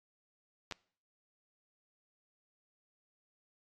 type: clicks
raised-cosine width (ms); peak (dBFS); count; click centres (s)
0.2; -22; 2; 0.712 / 0.723
effects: noise-tail reverb RT60 0.5 s tail -24 dB re dry + AAC 32 kbps